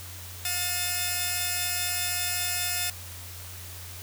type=tone cluster; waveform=5% pulse; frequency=711 / 1780 / 2548 Hz; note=F5 / A6 / D#7; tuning=+31 / +20 / +41 cents; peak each=-21 dBFS; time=0.45-2.9 s; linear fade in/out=2 ms; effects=added 90 Hz sine -42 dBFS peak until 4.02 s + white hiss -43 dBFS RMS until 4.02 s